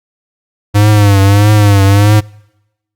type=tone with vibrato; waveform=square; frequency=101.9 Hz; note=G#2; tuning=32 cents flat; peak=-5 dBFS; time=0.74-2.21 s; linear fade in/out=20 ms; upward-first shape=triangle; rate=1.6 Hz; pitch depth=84 cents each way; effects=noise-tail reverb RT60 0.9 s tail -25 dB re dry + Opus 48 kbps